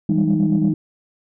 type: tone cluster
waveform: sine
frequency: 162.3 / 194.5 / 203.3 / 309.8 Hz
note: E3 / G3 / G#3 / D#4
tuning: -27 / -13 / -37 / -7 cents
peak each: -19 dBFS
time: 0.09-0.74 s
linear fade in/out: 5 ms
effects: tanh soft clip ceiling -8 dBFS